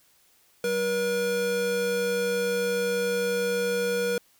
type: tone pair together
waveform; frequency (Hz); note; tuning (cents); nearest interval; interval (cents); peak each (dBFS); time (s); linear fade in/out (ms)
square; 190.5 / 480; G3 / B4; -49 / -49; octave + major third; 1600; -35 / -25; 0.64-4.18; 2
effects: white hiss -62 dBFS RMS until 4.39 s